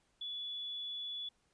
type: tone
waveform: sine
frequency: 3426 Hz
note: A7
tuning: 47 cents flat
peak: -39 dBFS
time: 0.21-1.29 s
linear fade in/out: 5 ms
effects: pink hiss -75 dBFS RMS until 1.53 s + resampled to 22050 Hz